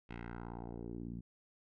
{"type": "tone with low-pass filter sweep", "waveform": "10% pulse", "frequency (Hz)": 58.4, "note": "A#1", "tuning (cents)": 4, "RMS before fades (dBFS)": -45, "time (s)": [0.09, 1.21], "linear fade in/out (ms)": 10, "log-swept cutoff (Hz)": [2700, 190], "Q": 2.1, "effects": []}